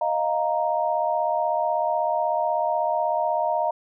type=chord; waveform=sine; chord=Eb suspended second; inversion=none; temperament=equal; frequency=622.3 / 698.5 / 932.3 Hz; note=Eb5 / F5 / Bb5; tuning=0 / 0 / 0 cents; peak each=-25 dBFS; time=0.01-3.71 s; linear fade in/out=5 ms; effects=none